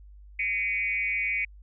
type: tone with frequency modulation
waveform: sine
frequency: 2253 Hz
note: C#7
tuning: 28 cents sharp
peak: -25 dBFS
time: 0.39-1.45 s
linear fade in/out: 5 ms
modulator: 197 Hz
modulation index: 0.99
effects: added 50 Hz sine -46 dBFS peak until 1.62 s